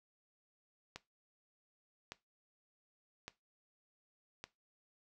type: click train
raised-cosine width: 0.2 ms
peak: -27 dBFS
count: 4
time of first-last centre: 0.96-4.44 s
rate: 0.862 Hz
effects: noise-tail reverb RT60 0.2 s tail -17 dB re dry